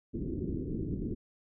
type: low-pass noise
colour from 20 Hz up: white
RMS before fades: -35 dBFS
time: 0.13-1.15 s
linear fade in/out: 20 ms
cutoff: 370 Hz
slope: 48 dB/octave
effects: none